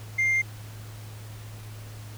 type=tone with tanh clipping; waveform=triangle; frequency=2105 Hz; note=C7; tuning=10 cents sharp; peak=-21 dBFS; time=0.18-0.42 s; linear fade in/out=10 ms; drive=6 dB; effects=added 107 Hz sine -39 dBFS peak until 2.17 s + pink hiss -48 dBFS RMS until 2.17 s